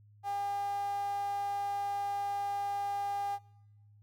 sawtooth tone with high-pass filter, 402.5 Hz, G4, 46 cents sharp, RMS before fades -35 dBFS, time 0.23-3.39 s, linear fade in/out 50 ms, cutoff 810 Hz, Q 9.7, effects noise-tail reverb RT60 1.0 s tail -22 dB re dry + added 104 Hz sine -57 dBFS peak until 4.02 s

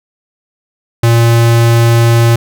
square tone, 116.54 Hz, A#2, in tune, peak -6 dBFS, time 1.03-2.36 s, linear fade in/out 5 ms, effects none

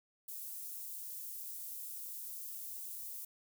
white high-pass noise, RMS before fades -45 dBFS, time 0.28-3.25 s, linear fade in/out 5 ms, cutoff 11000 Hz, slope 12 dB/octave, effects none

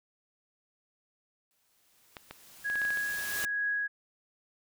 white noise with exponential growth, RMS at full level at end -35 dBFS, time 1.51-3.45 s, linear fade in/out 0 ms, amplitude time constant 420 ms
clicks, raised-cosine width 0.3 ms, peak -25 dBFS, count 9, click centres 2.168 / 2.31 / 2.7 / 2.756 / 2.817 / 2.851 / 2.905 / 2.973 / 3.44 s
sine tone with tremolo, 1661.2 Hz, G#6, in tune, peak -27 dBFS, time 2.64-3.88 s, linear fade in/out 20 ms, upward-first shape triangle, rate 1.2 Hz, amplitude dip 60%
effects none

